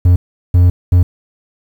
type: tone bursts at uneven times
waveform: triangle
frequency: 88.9 Hz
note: F2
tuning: 31 cents sharp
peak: -3 dBFS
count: 3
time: 0.05-0.16 / 0.54-0.7 / 0.92-1.03 s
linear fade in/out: 5 ms
effects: 7-bit